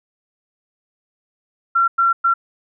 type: tone bursts at uneven times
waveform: sine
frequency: 1364 Hz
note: F6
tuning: 41 cents flat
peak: -12 dBFS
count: 3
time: 1.75-1.88 / 1.98-2.13 / 2.24-2.34 s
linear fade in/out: 10 ms
effects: none